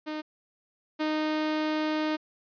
sawtooth tone pair in turn, 307.1 / 308.6 Hz, D#4 / D#4, -23 / -14 cents, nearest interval unison, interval 9 cents, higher second, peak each -28 / -22 dBFS, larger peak second, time 0.06-0.22 / 0.99-2.17 s, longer second, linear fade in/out 20 ms, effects resampled to 11025 Hz

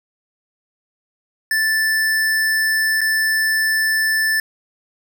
square tone with dropouts, 1760 Hz, A6, in tune, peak -16 dBFS, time 1.51-4.4 s, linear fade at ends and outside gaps 2 ms, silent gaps 3.008-3.014 s, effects none

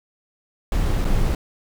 brown noise with dropouts, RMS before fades -19 dBFS, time 0.72-1.35 s, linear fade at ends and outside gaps 2 ms, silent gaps 1.046-1.05 s, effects none

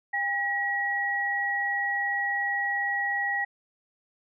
sine tone pair together, 804.3 / 1913 Hz, G5 / A#6, +44 / +44 cents, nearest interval octave + minor third, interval 1500 cents, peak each -31 / -26 dBFS, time 0.13-3.45 s, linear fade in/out 10 ms, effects none

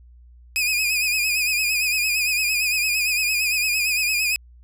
sawtooth tone with vibrato, 2489 Hz, D#7, in tune, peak -16 dBFS, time 0.56-4.36 s, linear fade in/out 0 ms, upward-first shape sine, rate 8.8 Hz, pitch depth 66 cents each way, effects added 60 Hz sine -45 dBFS peak until 4.63 s

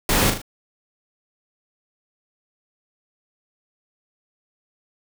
pink noise with echo, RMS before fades -19 dBFS, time 0.09-0.3 s, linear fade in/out 2 ms, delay 39 ms, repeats 3, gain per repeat -6 dB, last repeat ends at 0.417 s, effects none

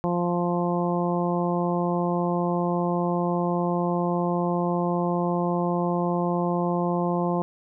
harmonic tone, 174.9 Hz, F3, 3 cents sharp, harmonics 1 / 2 / 3 / 4 / 5 / 6, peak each -25 / -28 / -30 / -31 / -32 / -33 dBFS, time 0.04-7.42 s, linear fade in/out 0 ms, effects none

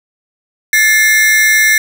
45% pulse ring-modulated tone, 1938 Hz, B6, 33 cents flat, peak -4 dBFS, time 0.73-1.78 s, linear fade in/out 2 ms, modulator 191 Hz, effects none

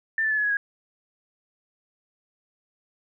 sine tone with pitch steps, 1784 / 1755.4 / 1727.2 / 1699.5 / 1672.2 / 1645.4 Hz, A6 / A6 / A6 / G#6 / G#6 / G#6, +23 / -5 / -33 / +39 / +11 / -17 cents, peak -21 dBFS, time 0.18-0.57 s, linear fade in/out 2 ms, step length 65 ms, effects none

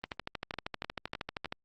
two click trains, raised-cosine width 0.3 ms, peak -19 / -21 dBFS, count 20 / 4, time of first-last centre 0.04-1.524 / 0.54-1.457 s, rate 12.8 / 3.27 Hz, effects Opus 24 kbps

